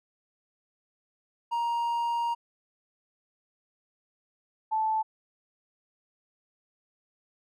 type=tone pair in turn; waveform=triangle / sine; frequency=939 / 875.4 Hz; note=A#5 / A5; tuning=+12 / -9 cents; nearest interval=minor second; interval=121 cents; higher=first; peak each=-24 dBFS; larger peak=neither; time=1.51-2.35 / 4.71-5.03 s; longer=first; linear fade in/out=20 ms; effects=none